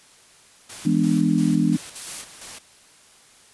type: noise with tremolo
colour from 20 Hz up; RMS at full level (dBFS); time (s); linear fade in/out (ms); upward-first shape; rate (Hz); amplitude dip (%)
white; -37; 0.69-2.59; 10; square; 2.9; 50
type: chord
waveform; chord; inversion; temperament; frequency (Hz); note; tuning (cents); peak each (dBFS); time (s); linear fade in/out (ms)
sine; E dominant seventh; none; just; 164.81 / 206 / 247.2 / 296.7; E3 / G#3 / B3 / D4; 0 / -14 / +2 / +18; -22; 0.85-1.77; 10
type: noise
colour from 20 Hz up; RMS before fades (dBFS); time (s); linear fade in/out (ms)
blue; -32; 1.95-2.22; 10
effects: white hiss -52 dBFS RMS until 3.53 s + resampled to 24000 Hz